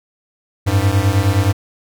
square beating tone pair, 94 / 103.6 Hz, F#2 / G#2, +28 / -4 cents, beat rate 9.6 Hz, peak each -16 dBFS, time 0.66-1.53 s, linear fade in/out 20 ms, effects none

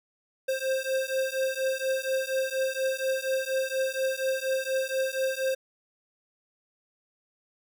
square beating tone pair, 526 / 530.2 Hz, C5 / C5, +9 / +23 cents, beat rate 4.2 Hz, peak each -30 dBFS, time 0.48-5.55 s, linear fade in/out 10 ms, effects none

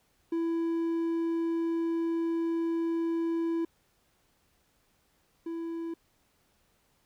triangle tone pair in turn, 332.2 / 332.2 Hz, E4 / E4, +13 / +13 cents, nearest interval unison, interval 0 cents, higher neither, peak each -25 / -31 dBFS, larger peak first, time 0.32-3.65 / 5.46-5.94 s, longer first, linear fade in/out 5 ms, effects pink hiss -70 dBFS RMS until 7.05 s

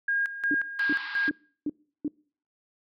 sine tone with tremolo, 1623 Hz, G#6, 40 cents flat, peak -23 dBFS, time 0.08-1.3 s, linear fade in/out 5 ms, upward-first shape square, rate 2.8 Hz, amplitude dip 75%
sine tone bursts, 295.8 Hz, D4, 13 cents sharp, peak -25 dBFS, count 5, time 0.51-2.08 s, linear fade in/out 2 ms, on 34 ms, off 350 ms
pink band-pass noise, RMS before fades -41 dBFS, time 0.79-1.29 s, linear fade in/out 0 ms, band 860 to 4900 Hz, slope 96 dB/octave
effects noise-tail reverb RT60 0.5 s tail -26 dB re dry

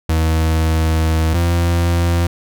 40% pulse tone pair in turn, 80.2 / 85.69 Hz, E2 / F2, -47 / -32 cents, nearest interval minor second, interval 115 cents, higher second, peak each -12 dBFS, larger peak neither, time 0.09-1.34 / 1.34-2.27 s, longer first, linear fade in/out 5 ms, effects none

